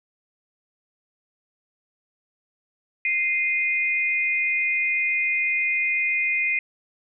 sine tone pair together, 2093 / 2473 Hz, C7 / D#7, 0 / -11 cents, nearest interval minor third, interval 289 cents, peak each -23 dBFS, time 3.05-6.59 s, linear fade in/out 2 ms, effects none

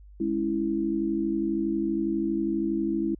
sine chord, C# minor, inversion second, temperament equal, 207.7 / 277.2 / 329.6 Hz, G#3 / C#4 / E4, 0 / 0 / 0 cents, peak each -30 / -31 / -26 dBFS, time 0.2-3.15 s, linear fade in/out 5 ms, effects added 50 Hz sine -46 dBFS peak until 3.19 s

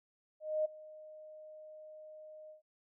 sine tone with ADSR envelope, 618 Hz, D#5, 12 cents flat, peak -28 dBFS, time 0.4-2.62 s, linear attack 250 ms, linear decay 13 ms, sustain -21 dB, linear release 120 ms, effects none

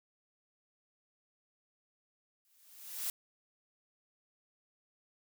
blue noise with exponential growth, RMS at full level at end -34 dBFS, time 2.45-3.1 s, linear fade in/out 1 ms, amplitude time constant 140 ms, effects none

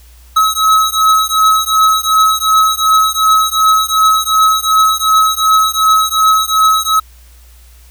square beating tone pair, 1284 / 1286.7 Hz, E6 / E6, -46 / -42 cents, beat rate 2.7 Hz, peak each -12 dBFS, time 0.36-7 s, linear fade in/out 10 ms, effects added 60 Hz sine -38 dBFS peak until 7.9 s + white hiss -47 dBFS RMS until 7.9 s

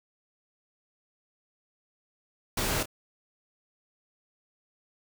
pink noise with echo, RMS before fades -29 dBFS, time 2.57-2.83 s, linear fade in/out 5 ms, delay 28 ms, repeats 1, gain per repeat -11 dB, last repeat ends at 2.858 s, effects none

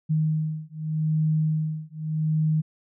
sine beating tone pair, 155.56 / 156.39 Hz, D#3 / D#3, 0 / +9 cents, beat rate 0.83 Hz, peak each -25 dBFS, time 0.09-2.62 s, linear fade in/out 20 ms, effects none

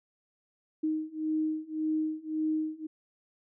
sine beating tone pair, 311.1 / 312.9 Hz, D#4 / D#4, 0 / +10 cents, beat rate 1.8 Hz, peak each -32 / -31 dBFS, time 0.83-2.87 s, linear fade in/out 10 ms, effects none

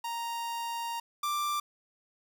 45% pulse tone pair in turn, 932.3 / 1179.4 Hz, A#5 / D6, 0 / +7 cents, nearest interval major third, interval 407 cents, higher second, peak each -33 / -29 dBFS, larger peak second, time 0.04-1 / 1.23-1.6 s, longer first, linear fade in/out 5 ms, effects 11-bit

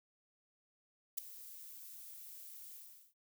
violet noise with ADSR envelope, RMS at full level -34 dBFS, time 1.17-3.14 s, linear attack 14 ms, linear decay 4 ms, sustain -18 dB, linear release 400 ms, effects none

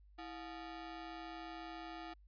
sawtooth ring-modulated tone, 522 Hz, C5, 4 cents flat, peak -39 dBFS, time 0.18-2.14 s, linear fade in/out 10 ms, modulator 194 Hz, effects added 50 Hz sine -60 dBFS peak until 2.27 s + resampled to 11025 Hz

